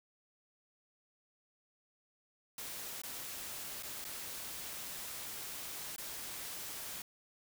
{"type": "noise with dropouts", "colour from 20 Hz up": "white", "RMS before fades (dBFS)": -44, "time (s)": [2.58, 7.02], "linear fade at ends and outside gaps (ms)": 2, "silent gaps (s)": [[3.018, 3.035], [3.825, 3.832], [4.043, 4.05], [5.962, 5.981]], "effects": []}